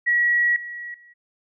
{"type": "tone with level steps", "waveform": "sine", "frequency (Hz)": 1920, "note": "B6", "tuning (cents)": -49, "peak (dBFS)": [-16, -31, -47], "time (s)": [0.06, 1.14], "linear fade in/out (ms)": 20, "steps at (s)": [0.56, 0.94], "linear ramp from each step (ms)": 2, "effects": []}